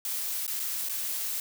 blue noise with dropouts, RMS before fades -32 dBFS, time 0.05-1.4 s, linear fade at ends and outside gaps 1 ms, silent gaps 0.466-0.478 / 0.595-0.599 / 0.887-0.895 s, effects none

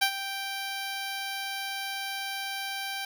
10% pulse tone with ADSR envelope, 784 Hz, G5, in tune, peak -12 dBFS, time 0.01-3.05 s, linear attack 14 ms, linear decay 79 ms, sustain -12 dB, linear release 3 ms, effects none

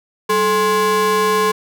square ring-modulated tone, 311.1 Hz, D#4, in tune, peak -11 dBFS, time 0.29-1.52 s, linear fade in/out 10 ms, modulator 743 Hz, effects none

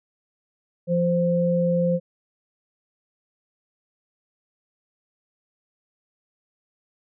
sine tone pair together, 172.86 / 521 Hz, F3 / C5, -17 / -7 cents, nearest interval octave + perfect fifth, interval 1910 cents, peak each -21 dBFS, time 0.87-2 s, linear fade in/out 50 ms, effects none

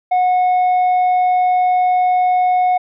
sine tone with tanh clipping, 730 Hz, F#5, 24 cents flat, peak -12 dBFS, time 0.11-2.78 s, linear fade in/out 10 ms, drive 3 dB, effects none

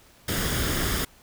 pink noise with comb filter, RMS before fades -26 dBFS, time 0.28-1.05 s, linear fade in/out 5 ms, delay 0.59 ms, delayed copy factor +0.5, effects pink hiss -55 dBFS RMS until 1.22 s

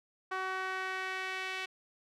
sawtooth tone with band-pass filter sweep, 376.6 Hz, F#4, 31 cents sharp, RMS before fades -37 dBFS, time 0.31-1.66 s, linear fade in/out 10 ms, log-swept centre 1300 to 2500 Hz, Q 1.8, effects none

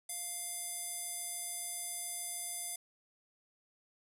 square tone with band-pass filter, 698.5 Hz, F5, in tune, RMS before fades -41 dBFS, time 0.09-2.76 s, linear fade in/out 5 ms, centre 9900 Hz, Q 3.8, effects none

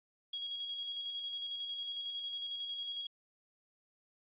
sine tone with tremolo, 3304 Hz, G#7, 10 cents flat, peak -36 dBFS, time 0.33-3.07 s, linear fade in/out 5 ms, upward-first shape square, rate 11 Hz, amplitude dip 30%, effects resampled to 8000 Hz

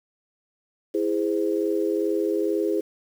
sine chord, E augmented, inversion none, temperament just, 329.6 / 412 / 515 Hz, E4 / G#4 / B#4, 0 / -14 / -28 cents, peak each -25 / -24 / -29 dBFS, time 0.94-2.81 s, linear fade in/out 10 ms, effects 8-bit

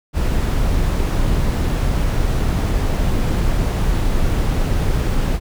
brown noise, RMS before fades -17 dBFS, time 0.13-5.4 s, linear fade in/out 50 ms, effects none

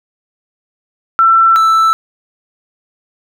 sine / triangle tone pair in turn, 1341 / 1322.5 Hz, E6 / E6, +29 / +5 cents, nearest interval unison, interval 24 cents, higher first, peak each -5 dBFS, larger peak neither, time 1.19-1.56 / 1.56-1.93 s, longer neither, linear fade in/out 0 ms, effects none

